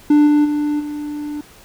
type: tone with level steps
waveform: triangle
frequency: 296 Hz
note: D4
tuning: 14 cents sharp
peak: -6 / -8 / -14 / -21 dBFS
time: 0.1-1.41 s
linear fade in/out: 5 ms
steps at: 0.26 / 0.44 / 0.79 s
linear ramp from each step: 20 ms
effects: pink hiss -45 dBFS RMS until 1.64 s